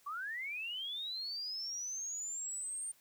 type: linear sweep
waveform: sine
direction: up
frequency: 1108.7 to 8870 Hz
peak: -38 dBFS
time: 0.06-2.92 s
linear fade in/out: 10 ms
effects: white hiss -67 dBFS RMS until 3 s